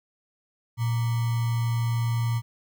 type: tone with sample-and-hold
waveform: sine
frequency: 116.54 Hz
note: A#2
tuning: in tune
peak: -22 dBFS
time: 0.77-2.42 s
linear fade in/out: 50 ms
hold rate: 1050 Hz
effects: none